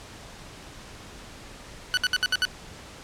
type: tone bursts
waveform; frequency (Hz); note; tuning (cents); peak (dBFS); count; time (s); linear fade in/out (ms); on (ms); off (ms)
20% pulse; 1487; F#6; +8; -15; 6; 1.94-2.452; 0; 32; 64
effects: pink hiss -44 dBFS RMS until 3.03 s + low-pass 8000 Hz 12 dB/octave